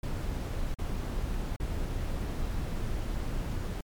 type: noise with dropouts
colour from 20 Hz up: brown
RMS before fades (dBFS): -32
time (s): 0.03-3.81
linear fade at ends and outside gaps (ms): 5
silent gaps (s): 0.744-0.786 / 1.564-1.599
effects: MP3 96 kbps